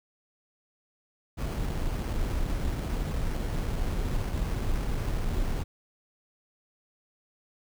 brown noise with sample-and-hold, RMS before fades -29 dBFS, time 1.37-5.64 s, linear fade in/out 20 ms, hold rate 3675 Hz, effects none

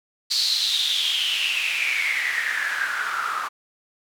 white noise with band-pass filter sweep, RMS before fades -24 dBFS, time 0.3-3.49 s, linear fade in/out 20 ms, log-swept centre 4500 to 1200 Hz, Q 8.3, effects none

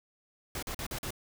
pink noise bursts, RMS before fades -37 dBFS, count 5, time 0.55-1.106 s, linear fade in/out 2 ms, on 76 ms, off 44 ms, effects none

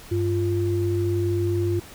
sine tone pair together, 98.4 / 347.6 Hz, G2 / F4, +7 / -8 cents, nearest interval octave + minor seventh, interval 2185 cents, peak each -23 dBFS, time 0.11-1.8 s, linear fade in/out 10 ms, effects pink hiss -44 dBFS RMS until 1.94 s

